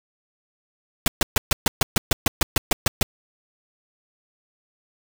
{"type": "noise bursts", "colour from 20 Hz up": "pink", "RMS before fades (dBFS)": -18, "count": 14, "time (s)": [1.06, 3.03], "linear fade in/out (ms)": 2, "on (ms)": 20, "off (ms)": 130, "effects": []}